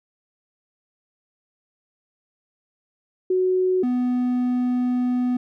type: tone pair in turn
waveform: sine / triangle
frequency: 370 / 248.4 Hz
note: F#4 / B3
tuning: 0 / +10 cents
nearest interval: perfect fifth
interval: 690 cents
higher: first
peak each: -17 dBFS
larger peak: neither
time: 3.3-3.83 / 3.83-5.37 s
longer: second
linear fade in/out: 5 ms
effects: none